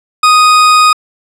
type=tone; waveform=40% pulse; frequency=1244.5 Hz; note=D#6; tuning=in tune; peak=-3 dBFS; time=0.23-0.93 s; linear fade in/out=5 ms; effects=low-pass 9000 Hz 12 dB/octave